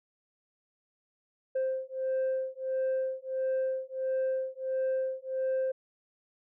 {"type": "beating tone pair", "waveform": "sine", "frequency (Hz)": [523.3, 524.8], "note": ["C5", "C5"], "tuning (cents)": [0, 5], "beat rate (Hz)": 1.5, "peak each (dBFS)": -30, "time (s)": [1.55, 5.72], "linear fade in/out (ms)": 10, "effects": ["tanh soft clip ceiling -25 dBFS"]}